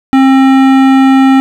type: tone with hard clipping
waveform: sine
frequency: 266.8 Hz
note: C4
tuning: 34 cents sharp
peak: -5 dBFS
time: 0.13-1.4 s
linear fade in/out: 0 ms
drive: 16 dB
effects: none